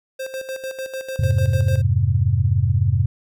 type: tone with tremolo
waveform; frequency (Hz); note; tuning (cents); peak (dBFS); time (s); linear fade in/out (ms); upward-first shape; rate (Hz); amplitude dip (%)
square; 527; C5; +12; -26; 0.19-1.82; 10; square; 6.7; 65
type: chord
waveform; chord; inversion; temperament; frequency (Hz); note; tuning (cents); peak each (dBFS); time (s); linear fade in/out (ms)
sine; F minor; none; equal; 87.31 / 103.83 / 130.81; F2 / Ab2 / C3; 0 / 0 / 0; -20 / -18 / -20; 1.19-3.06; 5
effects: none